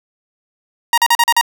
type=tone bursts; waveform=sawtooth; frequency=940 Hz; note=A#5; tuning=14 cents sharp; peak=-5 dBFS; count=6; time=0.93-1.412 s; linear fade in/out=2 ms; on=47 ms; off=40 ms; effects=none